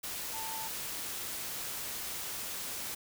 sine tone in noise, 890 Hz, A5, 20 cents sharp, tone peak -41 dBFS, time 0.33-0.68 s, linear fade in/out 10 ms, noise white, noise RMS -39 dBFS, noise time 0.03-2.95 s, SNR -5 dB, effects none

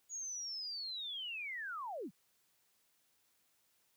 sine linear sweep, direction down, 6780 to 136.3 Hz, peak -40 dBFS, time 0.09-2.11 s, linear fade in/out 50 ms, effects white hiss -75 dBFS RMS until 3.96 s + high-pass 60 Hz 12 dB/octave

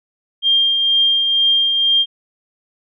sine tone with tremolo, 3200 Hz, G7, 35 cents sharp, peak -10 dBFS, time 0.42-2.06 s, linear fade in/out 50 ms, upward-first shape triangle, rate 2.1 Hz, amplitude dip 40%, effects none

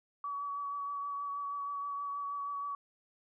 sine tone with vibrato, 1137 Hz, C#6, 44 cents sharp, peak -35 dBFS, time 0.24-2.75 s, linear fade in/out 2 ms, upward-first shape triangle, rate 6.3 Hz, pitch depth 21 cents each way, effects none

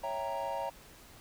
triangle chord, C# diminished seventh, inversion none, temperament equal, 554.4 / 659.3 / 784 / 932.3 Hz, C#5 / E5 / G5 / Bb5, 0 / 0 / 0 / 0 cents, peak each -37 / -38 / -39 / -35 dBFS, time 0.03-0.7 s, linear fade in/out 10 ms, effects pink hiss -55 dBFS RMS until 1.2 s

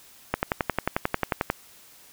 click train, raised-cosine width 0.5 ms, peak -7 dBFS, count 14, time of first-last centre 0.34-1.501 s, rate 11.2 Hz, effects white hiss -52 dBFS RMS until 2.12 s

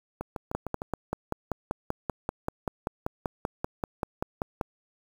two click trains, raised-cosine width 1 ms, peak -19 / -14 dBFS, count 5 / 22, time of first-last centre 0.21-0.819 / 0.55-4.612 s, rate 6.57 / 5.17 Hz, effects 7-bit

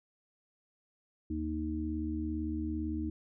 harmonic tone, 77.78 Hz, D#2, in tune, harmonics 1 / 3 / 4, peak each -37 / -39 / -35 dBFS, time 1.3-3.1 s, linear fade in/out 5 ms, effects none

